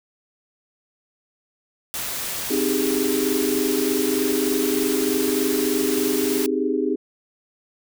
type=noise; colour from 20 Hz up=white; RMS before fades=-28 dBFS; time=1.94-6.46 s; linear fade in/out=0 ms
type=chord; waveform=sine; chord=Ab major seventh; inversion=first; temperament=equal; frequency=261.6 / 311.1 / 392 / 415.3 Hz; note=C4 / Eb4 / G4 / Ab4; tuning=0 / 0 / 0 / 0 cents; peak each=-25 dBFS; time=2.5-6.96 s; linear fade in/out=10 ms
effects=none